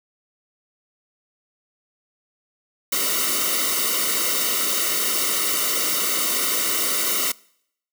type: noise with comb filter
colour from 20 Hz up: white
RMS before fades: -22 dBFS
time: 2.92-7.32 s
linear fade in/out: 5 ms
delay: 1.2 ms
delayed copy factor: -1
effects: noise-tail reverb RT60 0.7 s tail -24 dB re dry + high-pass 200 Hz 12 dB/octave